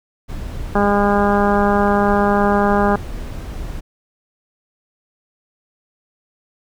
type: noise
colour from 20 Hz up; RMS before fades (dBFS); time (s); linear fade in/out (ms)
brown; -27; 0.28-3.81; 20
type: harmonic tone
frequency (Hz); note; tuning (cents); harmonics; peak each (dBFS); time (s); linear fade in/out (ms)
203.1; G#3; -38; 1 / 2 / 3 / 4 / 5 / 6 / 7 / 8; -17 / -19 / -21 / -19 / -24 / -24 / -27 / -28; 0.75-2.96; 5
effects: none